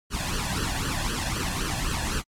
pink noise with flanger, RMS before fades -28 dBFS, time 0.1-2.23 s, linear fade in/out 50 ms, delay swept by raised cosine 0.66 to 1.19 ms, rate 3.9 Hz, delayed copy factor +0.85, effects low-pass 10000 Hz 12 dB/octave + AAC 64 kbps

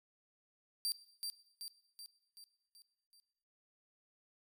sawtooth tone with echo, 4699 Hz, D8, in tune, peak -31 dBFS, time 0.85-0.92 s, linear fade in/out 0 ms, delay 380 ms, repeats 6, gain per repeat -5 dB, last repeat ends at 3.2 s, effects noise-tail reverb RT60 0.9 s tail -18 dB re dry

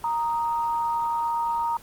sine tone pair together, 932.3 / 1244.5 Hz, A#5 / D#6, 0 / 0 cents, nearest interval perfect fourth, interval 500 cents, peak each -23 / -32 dBFS, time 0.04-1.77 s, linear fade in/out 2 ms, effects pink hiss -48 dBFS RMS until 1.82 s + Opus 24 kbps

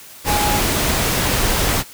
sine tone in noise, 830.6 Hz, G#5, in tune, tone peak -19 dBFS, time 0.25-0.61 s, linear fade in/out 50 ms, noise pink, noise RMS -18 dBFS, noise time 0.24-1.84 s, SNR -4 dB, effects white hiss -40 dBFS RMS until 1.93 s

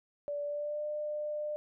sine tone with pitch glide, 580 to 599.4 Hz, D5 to D5, -22 to +35 cents, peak -33 dBFS, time 0.28-1.56 s, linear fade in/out 0 ms, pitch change +57 cents, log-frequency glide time 0.43-0.83 s, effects none

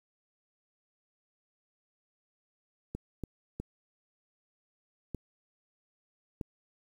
clicks, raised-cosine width 3 ms, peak -23 dBFS, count 5, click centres 2.95 / 3.237 / 3.6 / 5.147 / 6.412 s, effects 9-bit

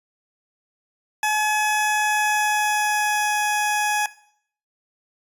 20% pulse tone with pitch glide, 851 to 839.3 Hz, G#5 to G#5, +42 to +18 cents, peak -14 dBFS, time 1.23-4.06 s, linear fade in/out 2 ms, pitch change -24 cents, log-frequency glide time 1.34-3.43 s, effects noise-tail reverb RT60 0.6 s tail -18 dB re dry + resampled to 32000 Hz

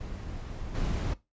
brown noise with level steps, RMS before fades -38 / -29 dBFS, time 0-1.14 s, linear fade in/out 10 ms, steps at 0.74 s, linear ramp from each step 20 ms, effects noise-tail reverb RT60 0.2 s tail -17 dB re dry + resampled to 16000 Hz

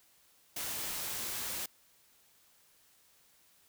white noise, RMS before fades -38 dBFS, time 0.56-1.66 s, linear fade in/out 5 ms, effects white hiss -66 dBFS RMS until 3.68 s

